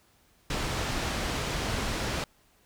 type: low-pass noise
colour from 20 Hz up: pink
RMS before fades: -31 dBFS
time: 0.5-2.24 s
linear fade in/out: 2 ms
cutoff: 6300 Hz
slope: 12 dB/octave
effects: pink hiss -64 dBFS RMS until 2.65 s